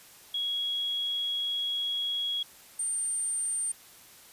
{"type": "tone pair in turn", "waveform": "sine", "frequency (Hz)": [3321, 8866], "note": ["G#7", "C#9"], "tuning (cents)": [-1, -1], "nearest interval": "octave + perfect fourth", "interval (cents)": 1700, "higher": "second", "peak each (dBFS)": -28, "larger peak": "neither", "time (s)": [[0.34, 2.43], [2.79, 3.72]], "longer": "first", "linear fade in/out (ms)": 5, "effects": ["white hiss -53 dBFS RMS until 4.32 s", "resampled to 32000 Hz"]}